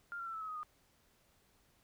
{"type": "tone with pitch steps", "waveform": "sine", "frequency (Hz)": [1400, 1369.6, 1339.9, 1310.8, 1282.3, 1254.5, 1227.2], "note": ["F6", "F6", "E6", "E6", "E6", "D#6", "D#6"], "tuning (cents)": [4, -34, 28, -10, -48, 14, -24], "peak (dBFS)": -40, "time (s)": [0.12, 0.631], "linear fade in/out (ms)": 0, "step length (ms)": 73, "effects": ["pink hiss -71 dBFS RMS until 1.83 s"]}